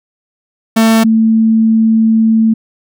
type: tone pair in turn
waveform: 45% pulse / sine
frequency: 223.9 / 222.8 Hz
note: A3 / A3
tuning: +30 / +22 cents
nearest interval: unison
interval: 8 cents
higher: first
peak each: -6 dBFS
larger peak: neither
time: 0.76-1.04 / 1.04-2.54 s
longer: second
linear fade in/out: 10 ms
effects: none